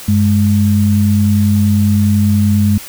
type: tone pair together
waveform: sine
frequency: 97.63 / 207.7 Hz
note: G2 / G#3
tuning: -7 / 0 cents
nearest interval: octave + minor second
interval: 1307 cents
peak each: -11 dBFS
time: 0.08-2.78 s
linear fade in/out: 5 ms
effects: white hiss -31 dBFS RMS until 2.88 s